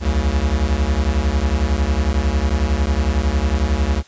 square beating tone pair, 64.6 / 75.6 Hz, C2 / D#2, -21 / -49 cents, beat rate 11 Hz, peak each -19 / -19 dBFS, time 0-4.03 s, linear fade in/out 50 ms, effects white hiss -48 dBFS RMS until 4.07 s + resampled to 16000 Hz

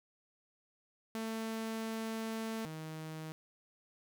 sawtooth tone pair in turn, 223.1 / 157.76 Hz, A3 / D#3, +24 / +24 cents, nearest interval tritone, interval 600 cents, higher first, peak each -33 / -38 dBFS, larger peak first, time 1.15-2.65 / 2.65-3.32 s, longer first, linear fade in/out 0 ms, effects none

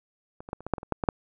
clicks, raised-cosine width 1 ms, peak -27 / -27 / -16 / -30 / -20 / -8 / -21 / -25 / -11 / -14 / -6 dBFS, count 11, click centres 0.405 / 0.489 / 0.531 / 0.606 / 0.666 / 0.737 / 0.782 / 0.831 / 0.923 / 1.038 / 1.088 s, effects none

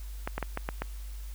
clicks, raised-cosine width 0.5 ms, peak -16 dBFS, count 6, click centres 0.275 / 0.38 / 0.427 / 0.574 / 0.689 / 0.82 s, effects added 50 Hz sine -37 dBFS peak until 1.34 s + white hiss -54 dBFS RMS until 1.34 s

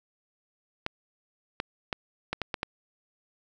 clicks, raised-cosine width 0.3 ms, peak -13 dBFS, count 7, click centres 0.864 / 1.601 / 1.928 / 2.33 / 2.417 / 2.542 / 2.631 s, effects none

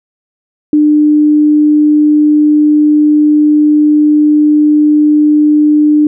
sine tone, 300 Hz, D4, 37 cents sharp, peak -4 dBFS, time 0.73-6.07 s, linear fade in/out 2 ms, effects none

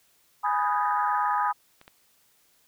sine chord, G# minor, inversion none, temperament equal, 830.6 / 987.8 / 1244.5 Hz, G#5 / B5 / D#6, 0 / 0 / 0 cents, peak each -27 dBFS, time 0.43-1.53 s, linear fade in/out 20 ms
white band-pass noise, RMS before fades -37 dBFS, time 0.44-1.52 s, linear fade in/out 20 ms, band 1500 to 1700 Hz, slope 96 dB/octave
clicks, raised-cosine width 0.3 ms, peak -33 / -30 dBFS, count 2, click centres 1.814 / 1.879 s
effects white hiss -64 dBFS RMS until 2.67 s

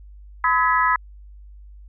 sine tone cluster, 1007 / 1278 / 1679 / 1965 Hz, B5 / D#6 / G#6 / B6, +33 / +46 / +18 / -9 cents, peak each -19 / -20 / -23 / -25 dBFS, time 0.44-0.96 s, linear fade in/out 2 ms, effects added 50 Hz sine -40 dBFS peak until 1.88 s

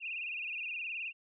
sine tone with vibrato, 2592 Hz, E7, 30 cents flat, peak -36 dBFS, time 0-1.13 s, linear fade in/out 50 ms, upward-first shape sine, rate 19 Hz, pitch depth 120 cents each way, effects none

